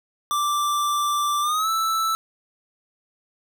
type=tone with pitch glide; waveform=square; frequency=1174.7 to 1318.6 Hz; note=D6 to E6; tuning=0 to 0 cents; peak=-21 dBFS; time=0.31-2.15 s; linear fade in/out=0 ms; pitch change=+200 cents; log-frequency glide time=1.41-1.69 s; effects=none